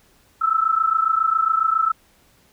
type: tone pair together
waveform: sine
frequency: 1300 / 1327.3 Hz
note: E6 / E6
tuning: -24 / +12 cents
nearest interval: unison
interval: 36 cents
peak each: -19 dBFS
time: 0.41-1.92 s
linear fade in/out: 10 ms
effects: pink hiss -57 dBFS RMS until 2.52 s